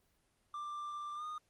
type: tone with pitch glide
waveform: triangle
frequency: 1183 to 1227.6 Hz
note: D6 to D#6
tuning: +12 to -24 cents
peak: -38 dBFS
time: 0.54-1.38 s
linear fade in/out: 2 ms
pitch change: +64 cents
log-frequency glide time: 1.15-1.24 s
effects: pink hiss -75 dBFS RMS until 1.49 s + Opus 24 kbps